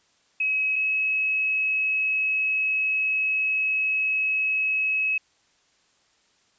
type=tone pair in turn; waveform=sine; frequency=2555 / 2569 Hz; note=D#7 / E7; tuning=+45 / -45 cents; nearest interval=unison; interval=10 cents; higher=second; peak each=-21 dBFS; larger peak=neither; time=0.4-0.76 / 0.76-5.18 s; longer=second; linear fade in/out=5 ms; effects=white hiss -64 dBFS RMS until 6.58 s + resampled to 16000 Hz